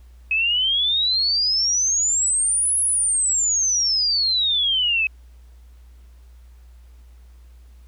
sine exponential two-way sweep, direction up then down, 2545 to 10710 to 2545 Hz, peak -17 dBFS, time 0.31-5.07 s, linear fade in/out 2 ms, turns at 2.8 s, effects added 60 Hz sine -43 dBFS peak until 7.87 s + pink hiss -62 dBFS RMS until 7.87 s

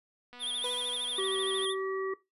click train, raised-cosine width 0.3 ms, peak -34 dBFS, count 324, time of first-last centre 0.33-1.648 s, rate 245 Hz
square tone with vibrato, 3400 Hz, G#7, 40 cents sharp, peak -32 dBFS, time 0.39-1.75 s, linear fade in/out 50 ms, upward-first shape sine, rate 13 Hz, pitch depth 110 cents each way
30% pulse tone with exponential decay, 493.9 Hz, B4, in tune, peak -32 dBFS, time 0.64-2.02 s, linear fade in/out 2 ms, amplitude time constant 300 ms
harmonic tone, 383.5 Hz, G4, 38 cents flat, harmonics 1 / 3 / 5, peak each -31 / -37 / -42 dBFS, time 1.18-2.14 s, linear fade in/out 5 ms
effects noise-tail reverb RT60 0.2 s tail -18 dB re dry + resampled to 32000 Hz

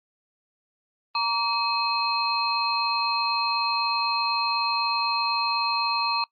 sine tone cluster, 931 / 1148 / 2552 / 4178 Hz, A#5 / D6 / D#7 / C8, -2 / -40 / +43 / -3 cents, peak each -27 / -27 / -31 / -27 dBFS, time 1.15-6.24 s, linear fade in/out 2 ms, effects noise-tail reverb RT60 0.1 s tail -23 dB re dry + Opus 32 kbps

